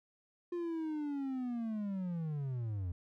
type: linear sweep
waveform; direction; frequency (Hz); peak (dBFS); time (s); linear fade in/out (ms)
triangle; down; 353.1 to 84.2; -33; 0.52-2.92; 5
effects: none